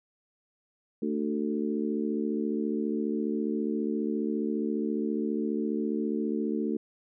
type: harmonic tone with a mistuned harmonic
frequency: 74.7 Hz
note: D2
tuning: 30 cents sharp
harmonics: 3 / 4 / 5 / 6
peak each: -30 / -32 / -34 / -36 dBFS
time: 1.02-6.77 s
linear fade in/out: 5 ms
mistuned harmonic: 6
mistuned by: -19 cents
effects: none